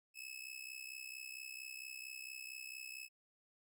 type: tone with amplitude modulation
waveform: sawtooth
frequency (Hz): 2591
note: E7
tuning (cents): -30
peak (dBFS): -40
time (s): 0.14-3.09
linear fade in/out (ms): 50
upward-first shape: sine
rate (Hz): 64.4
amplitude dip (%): 80
effects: none